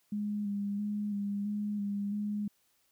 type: tone with vibrato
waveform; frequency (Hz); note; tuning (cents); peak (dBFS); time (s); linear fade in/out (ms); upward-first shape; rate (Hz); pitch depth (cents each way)
sine; 204.8; G#3; -24; -31; 0.12-2.48; 5; square; 1.5; 24
effects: white hiss -72 dBFS RMS until 2.91 s